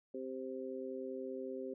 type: harmonic tone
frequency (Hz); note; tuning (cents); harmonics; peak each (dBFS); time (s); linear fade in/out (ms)
130.7; C3; -1; 2 / 3 / 4; -45 / -43 / -45; 0.14-1.74; 5
effects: none